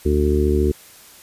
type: harmonic tone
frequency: 74.1 Hz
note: D2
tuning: 16 cents sharp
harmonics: 1 / 2 / 3 / 4 / 5 / 6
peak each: -18 / -30 / -24 / -25 / -19 / -26 dBFS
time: 0.05-0.72 s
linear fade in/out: 10 ms
effects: white hiss -45 dBFS RMS until 1.22 s + resampled to 32000 Hz